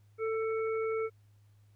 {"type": "harmonic tone", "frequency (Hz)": 443.9, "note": "A4", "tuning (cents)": 15, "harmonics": [1, 3, 5], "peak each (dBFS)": [-30, -40, -44], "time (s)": [0.18, 1.1], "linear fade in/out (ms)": 50, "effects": ["added 103 Hz sine -59 dBFS peak until 1.75 s", "pink hiss -75 dBFS RMS until 1.75 s"]}